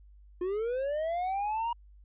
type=linear sweep; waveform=triangle; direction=up; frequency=349.2 to 956 Hz; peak=-27 dBFS; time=0.41-1.73 s; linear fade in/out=5 ms; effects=added 50 Hz sine -52 dBFS peak until 2.04 s + resampled to 8000 Hz